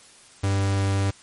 45% pulse tone, 98.2 Hz, G2, 4 cents sharp, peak -20 dBFS, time 0.43-1.11 s, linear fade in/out 10 ms, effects white hiss -50 dBFS RMS until 1.22 s + MP3 48 kbps

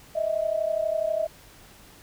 sine tone pair together, 622.3 / 654.5 Hz, D#5 / E5, 0 / -13 cents, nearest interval minor second, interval 87 cents, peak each -26 dBFS, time 0.15-1.27 s, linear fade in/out 10 ms, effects pink hiss -51 dBFS RMS until 2.02 s

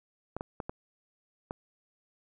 clicks, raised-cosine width 1 ms, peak -21 dBFS, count 5, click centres 0.366 / 0.409 / 0.602 / 0.695 / 1.509 s, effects none

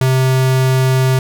square tone, 130.6 Hz, C3, 3 cents flat, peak -11 dBFS, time 0.01-1.19 s, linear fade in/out 2 ms, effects none

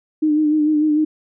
sine tone with vibrato, 304.1 Hz, D#4, 40 cents flat, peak -13 dBFS, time 0.22-1.05 s, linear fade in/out 10 ms, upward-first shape sine, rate 6.7 Hz, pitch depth 37 cents each way, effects none

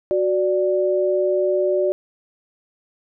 sine tone pair together, 370 / 587.3 Hz, F#4 / D5, 0 / 0 cents, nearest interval minor sixth, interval 800 cents, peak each -19 dBFS, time 0.11-1.92 s, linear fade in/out 0 ms, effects none

